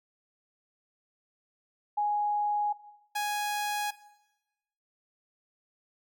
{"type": "tone pair in turn", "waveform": ["sine", "sawtooth"], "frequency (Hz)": [830.6, 830.6], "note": ["G#5", "G#5"], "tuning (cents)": [0, 0], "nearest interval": "unison", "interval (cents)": 0, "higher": "neither", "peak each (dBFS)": -25, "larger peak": "neither", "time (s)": [[1.97, 2.73], [3.15, 3.91]], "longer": "neither", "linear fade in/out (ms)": 10, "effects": ["noise-tail reverb RT60 1.0 s tail -18 dB re dry"]}